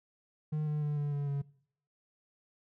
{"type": "tone with pitch steps", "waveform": "triangle", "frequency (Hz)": [152.8, 150.35, 147.94, 145.56, 143.23, 140.93], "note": ["D#3", "D3", "D3", "D3", "D3", "C#3"], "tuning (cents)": [-31, 41, 13, -15, -43, 29], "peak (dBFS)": -28, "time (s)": [0.52, 1.42], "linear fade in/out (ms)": 10, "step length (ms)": 150, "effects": ["noise-tail reverb RT60 0.6 s tail -21 dB re dry"]}